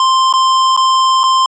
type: tone with dropouts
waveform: square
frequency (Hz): 1046.5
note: C6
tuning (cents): 0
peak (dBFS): -9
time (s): 0-1.46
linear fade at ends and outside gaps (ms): 2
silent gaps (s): 0.327-0.337 / 0.765-0.774 / 1.234-1.238
effects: resampled to 16000 Hz